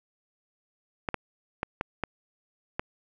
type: clicks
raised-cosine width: 0.5 ms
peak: -13 dBFS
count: 6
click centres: 1.088 / 1.143 / 1.631 / 1.811 / 2.037 / 2.795 s
effects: none